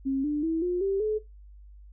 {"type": "tone with pitch steps", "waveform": "sine", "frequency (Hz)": [270.2, 296.4, 325.1, 356.5, 391.1, 428.9], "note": ["C#4", "D4", "E4", "F4", "G4", "A4"], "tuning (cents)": [-44, 16, -24, 36, -4, -44], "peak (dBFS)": -24, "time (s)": [0.05, 1.19], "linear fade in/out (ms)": 20, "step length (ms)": 190, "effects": ["noise-tail reverb RT60 0.2 s tail -18 dB re dry", "added 50 Hz sine -46 dBFS peak until 1.92 s"]}